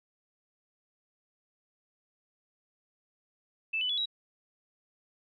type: tone with pitch steps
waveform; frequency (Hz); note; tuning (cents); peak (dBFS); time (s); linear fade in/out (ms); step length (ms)
sine; 2637 / 2994 / 3400 / 3861; E7 / F#7 / G#7 / B7; 0 / +20 / +40 / -40; -28; 3.73-4.058; 10; 82
effects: none